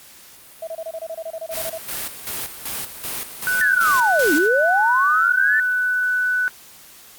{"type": "tone bursts", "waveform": "sine", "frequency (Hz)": 651, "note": "E5", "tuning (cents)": -22, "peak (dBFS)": -26, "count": 15, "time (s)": [0.62, 1.779], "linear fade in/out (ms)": 5, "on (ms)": 53, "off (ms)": 26}
{"type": "noise with tremolo", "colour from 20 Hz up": "white", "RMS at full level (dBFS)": -27, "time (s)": [1.5, 4.5], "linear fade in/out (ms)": 50, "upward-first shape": "square", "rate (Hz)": 2.6, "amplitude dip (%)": 65}
{"type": "tone", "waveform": "sine", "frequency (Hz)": 1492, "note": "F#6", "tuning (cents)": 14, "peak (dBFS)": -17, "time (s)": [3.47, 6.48], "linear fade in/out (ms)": 0}
{"type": "linear two-way sweep", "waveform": "sine", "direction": "down then up", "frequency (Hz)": [1797, 275.1, 1797], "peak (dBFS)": -16, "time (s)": [3.61, 5.6], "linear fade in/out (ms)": 2, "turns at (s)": 4.34}
{"effects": ["white hiss -45 dBFS RMS until 7.18 s", "Opus 48 kbps"]}